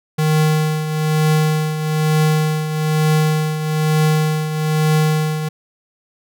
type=tone with tremolo; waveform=square; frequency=154.9 Hz; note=D#3; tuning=7 cents flat; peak=-12 dBFS; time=0.18-5.49 s; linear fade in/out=10 ms; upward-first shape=triangle; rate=1.1 Hz; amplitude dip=65%; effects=none